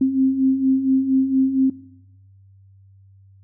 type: beating tone pair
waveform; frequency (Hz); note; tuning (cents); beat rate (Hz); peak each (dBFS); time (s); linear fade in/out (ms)
sine; 261.6 / 265.9; C4 / C4; 0 / +28; 4.3; -22 / -16; 0.01-1.7; 5
effects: noise-tail reverb RT60 0.9 s tail -20 dB re dry + added 97 Hz sine -47 dBFS peak until 3.43 s